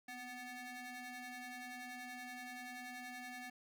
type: ring-modulated tone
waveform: 25% pulse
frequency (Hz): 493.9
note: B4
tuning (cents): 0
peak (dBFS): -40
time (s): 0.08-3.5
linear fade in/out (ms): 5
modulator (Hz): 1240
effects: none